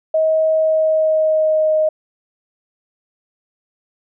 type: tone with pitch glide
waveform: sine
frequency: 634 to 622.7 Hz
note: D#5 to D#5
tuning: +32 to +1 cents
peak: -12 dBFS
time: 0.14-1.89 s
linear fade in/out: 5 ms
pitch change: -31 cents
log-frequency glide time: 0.53-1.73 s
effects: none